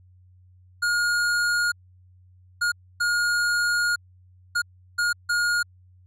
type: tone bursts at uneven times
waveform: square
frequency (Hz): 1429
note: F6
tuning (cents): +39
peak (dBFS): -21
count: 6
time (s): 0.82-1.72 / 2.61-2.72 / 3-3.96 / 4.55-4.62 / 4.98-5.13 / 5.29-5.63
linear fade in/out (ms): 10
effects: added 91 Hz sine -51 dBFS peak until 6.06 s + low-pass 10000 Hz 12 dB/octave